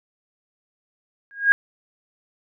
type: tone with exponential growth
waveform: sine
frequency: 1633 Hz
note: G#6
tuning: 30 cents flat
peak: -7 dBFS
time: 1.31-1.52 s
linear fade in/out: 0 ms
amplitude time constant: 45 ms
effects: none